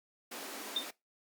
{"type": "high-pass noise", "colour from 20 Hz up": "pink", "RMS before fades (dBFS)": -44, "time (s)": [0.31, 0.91], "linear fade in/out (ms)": 10, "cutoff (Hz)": 230, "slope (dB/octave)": 48}
{"type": "tone with exponential decay", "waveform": "sine", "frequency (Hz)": 3619, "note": "A7", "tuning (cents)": 48, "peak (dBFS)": -26, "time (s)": [0.76, 0.88], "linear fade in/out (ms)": 5, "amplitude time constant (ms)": 26}
{"effects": ["noise-tail reverb RT60 0.2 s tail -21 dB re dry", "Opus 48 kbps"]}